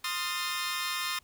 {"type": "chord", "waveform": "15% pulse", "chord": "F dominant seventh", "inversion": "second", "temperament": "equal with one note detuned", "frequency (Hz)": [1046.5, 1244.5, 1396.9, 1793.9], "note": ["C6", "Eb6", "F6", "A6"], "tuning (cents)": [0, 0, 0, 33], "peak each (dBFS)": [-29, -29, -34, -30], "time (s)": [0.04, 1.19], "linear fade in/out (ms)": 5, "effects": ["pink hiss -64 dBFS RMS until 1.23 s"]}